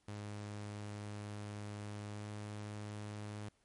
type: tone with pitch glide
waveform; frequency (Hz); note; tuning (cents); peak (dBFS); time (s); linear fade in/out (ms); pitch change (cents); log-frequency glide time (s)
sawtooth; 103.83 to 104.73; G#2 to G#2; 0 to +15; -39; 0.08-3.49; 5; +15; 2.12-2.23
effects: pink hiss -75 dBFS RMS until 3.64 s + MP3 48 kbps